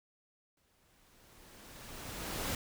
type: noise with exponential growth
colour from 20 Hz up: pink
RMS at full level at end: -35 dBFS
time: 0.57-2.55 s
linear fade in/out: 2 ms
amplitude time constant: 430 ms
effects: none